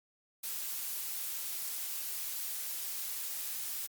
blue noise, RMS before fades -38 dBFS, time 0.43-3.87 s, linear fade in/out 10 ms, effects Opus 48 kbps

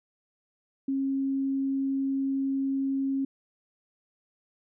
sine tone, 271.1 Hz, C#4, 38 cents flat, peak -25 dBFS, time 0.88-3.25 s, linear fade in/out 5 ms, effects none

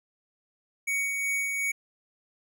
square tone with tremolo, 2240 Hz, C#7, 18 cents sharp, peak -26 dBFS, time 0.87-1.72 s, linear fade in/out 10 ms, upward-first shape sine, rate 2.7 Hz, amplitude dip 30%, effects none

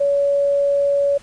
sine tone, 565 Hz, C#5, 33 cents sharp, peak -14 dBFS, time 0-1.18 s, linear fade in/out 10 ms, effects pink hiss -47 dBFS RMS until 1.22 s + resampled to 22050 Hz

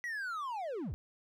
triangle linear sweep, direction down, 1966 to 49.03 Hz, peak -34 dBFS, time 0.04-0.94 s, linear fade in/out 0 ms, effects none

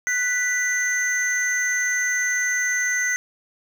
sine tone cluster, 1490 / 1972 / 6280 Hz, F#6 / B6 / G8, +12 / -3 / +2 cents, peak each -26 / -21 / -26 dBFS, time 0.07-3.16 s, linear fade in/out 0 ms, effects tanh soft clip ceiling -12 dBFS + 7-bit

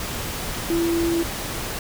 sine tone in noise, 336.3 Hz, E4, 35 cents sharp, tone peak -19 dBFS, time 0.7-1.23 s, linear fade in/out 2 ms, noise pink, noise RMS -29 dBFS, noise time 0-1.79 s, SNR +7 dB, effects none

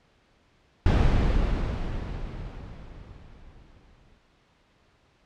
brown noise with exponential decay, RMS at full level -18 dBFS, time 0.86-4.18 s, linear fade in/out 2 ms, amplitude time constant 720 ms, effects pink hiss -63 dBFS RMS until 5.25 s + low-pass 4000 Hz 12 dB/octave

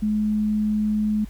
sine tone, 212.6 Hz, G#3, 41 cents sharp, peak -19 dBFS, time 0.02-1.25 s, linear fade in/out 10 ms, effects added 50 Hz sine -36 dBFS peak until 1.29 s + pink hiss -52 dBFS RMS until 1.29 s

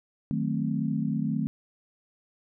sine chord, D# diminished seventh, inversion none, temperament equal, 155.56 / 185 / 220 / 261.6 Hz, D#3 / F#3 / A3 / C4, 0 / 0 / 0 / 0 cents, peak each -30 / -33 / -29 / -32 dBFS, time 0.31-1.47 s, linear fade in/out 0 ms, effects none

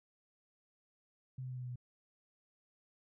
sine tone with pitch steps, 129.5 / 128.23 / 126.98 / 125.74 / 124.51 / 123.3 Hz, C3 / C3 / B2 / B2 / B2 / B2, -17 / -35 / +49 / +32 / +15 / -2 cents, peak -40 dBFS, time 1.38-1.758 s, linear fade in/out 5 ms, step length 63 ms, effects none

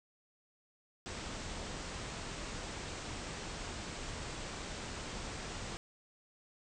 pink low-pass noise, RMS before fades -43 dBFS, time 1.06-5.77 s, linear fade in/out 0 ms, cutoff 8500 Hz, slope 96 dB/octave, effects none

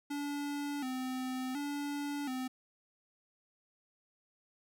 square tone with vibrato, 272.1 Hz, C#4, 32 cents flat, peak -36 dBFS, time 0.1-2.48 s, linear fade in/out 10 ms, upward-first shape square, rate 0.69 Hz, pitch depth 97 cents each way, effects 13-bit

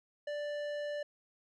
square tone with low-pass filter, 587.3 Hz, D5, in tune, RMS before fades -38 dBFS, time 0.27-1.03 s, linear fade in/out 5 ms, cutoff 3400 Hz, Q 0.58, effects none

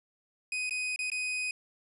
40% pulse tone with dropouts, 2500 Hz, D#7, 8 cents sharp, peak -30 dBFS, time 0.52-1.51 s, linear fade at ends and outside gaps 2 ms, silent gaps 0.695-0.708 / 0.961-0.99 / 1.101-1.117 s, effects resampled to 24000 Hz

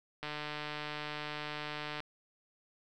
click train, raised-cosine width 0.3 ms, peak -23 dBFS, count 267, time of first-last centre 0.23-2.003 s, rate 150 Hz, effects none

